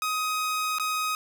sawtooth tone with dropouts, 1257 Hz, D#6, 17 cents sharp, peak -22 dBFS, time 0.02-1.15 s, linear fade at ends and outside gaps 1 ms, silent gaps 0.785-0.797 s, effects none

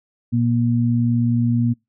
sine tone pair together, 118.7 / 237.4 Hz, A#2 / A#3, +32 / +32 cents, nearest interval octave, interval 1200 cents, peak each -18 dBFS, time 0.32-1.74 s, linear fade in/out 20 ms, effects noise-tail reverb RT60 0.2 s tail -26 dB re dry

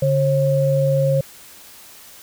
sine tone pair together, 142.76 / 539 Hz, D3 / C#5, -49 / -49 cents, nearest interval octave + major seventh, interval 2300 cents, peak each -17 dBFS, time 0.02-1.21 s, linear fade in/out 5 ms, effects white hiss -43 dBFS RMS until 2.22 s

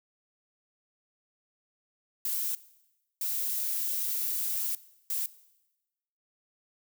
violet noise bursts at uneven times, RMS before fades -31 dBFS, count 3, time 2.25-2.55 / 3.21-4.75 / 5.1-5.26 s, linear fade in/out 2 ms, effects noise-tail reverb RT60 1.0 s tail -19 dB re dry

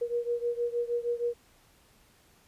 sine beating tone pair, 474.3 / 480.7 Hz, A#4 / B4, +30 / -47 cents, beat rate 6.4 Hz, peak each -30 / -32 dBFS, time 0.01-1.34 s, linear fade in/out 10 ms, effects pink hiss -62 dBFS RMS until 2.47 s + resampled to 32000 Hz

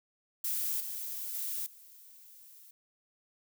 violet noise with level steps, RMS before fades -33 / -39 / -36 / -55 dBFS, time 0.44-2.71 s, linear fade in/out 5 ms, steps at 0.8 / 1.34 / 1.66 s, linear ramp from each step 5 ms, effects none

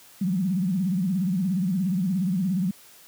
sine tone with vibrato, 185 Hz, F#3, in tune, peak -21 dBFS, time 0.21-2.71 s, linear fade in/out 5 ms, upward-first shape sine, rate 17 Hz, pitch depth 160 cents each way, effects white hiss -51 dBFS RMS until 3.07 s + high-pass 100 Hz 12 dB/octave

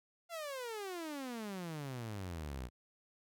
sawtooth exponential sweep, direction down, 698.5 to 58.3 Hz, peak -37 dBFS, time 0.29-2.7 s, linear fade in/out 50 ms, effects none

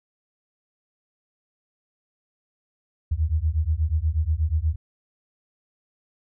sine beating tone pair, 74.7 / 83 Hz, D2 / E2, +30 / +12 cents, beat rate 8.3 Hz, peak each -23 dBFS, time 3.11-4.76 s, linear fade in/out 10 ms, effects none

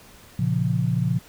sine chord, Bb minor, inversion none, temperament equal with one note detuned, 116.54 / 138.59 / 173.21 Hz, Bb2 / Db3 / F3, 0 / 0 / -14 cents, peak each -24 dBFS, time 0.39-1.19 s, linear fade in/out 5 ms, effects pink hiss -49 dBFS RMS until 1.28 s

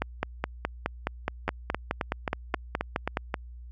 two click trains, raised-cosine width 0.5 ms, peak -11 / -12 dBFS, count 16 / 8, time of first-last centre 0.02-3.171 / 1.48-3.342 s, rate 4.76 / 3.76 Hz, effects added 60 Hz sine -41 dBFS peak until 3.71 s

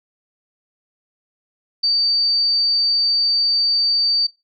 sine tone, 4613 Hz, D8, 32 cents flat, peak -14 dBFS, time 1.83-4.27 s, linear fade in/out 10 ms, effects noise-tail reverb RT60 0.2 s tail -18 dB re dry

